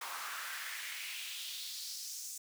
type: noise with high-pass filter sweep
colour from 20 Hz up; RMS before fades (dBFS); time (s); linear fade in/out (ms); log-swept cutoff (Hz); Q
pink; -43; 0.01-2.38; 5; 1000 to 7000; 2.6
effects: none